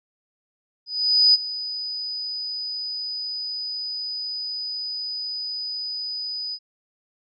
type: tone with ADSR envelope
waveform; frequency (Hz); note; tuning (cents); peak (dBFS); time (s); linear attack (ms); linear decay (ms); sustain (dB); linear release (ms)
sine; 4978; D#8; 0; -11; 0.86-6.59; 480; 25; -16; 56
effects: none